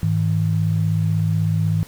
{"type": "tone pair together", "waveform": "sine", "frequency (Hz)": [103.83, 160], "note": ["G#2", "D#3"], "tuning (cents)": [0, 49], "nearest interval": "perfect fifth", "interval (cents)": 749, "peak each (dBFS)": -19, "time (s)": [0.03, 1.83], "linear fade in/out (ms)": 0, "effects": ["pink hiss -44 dBFS RMS until 1.87 s"]}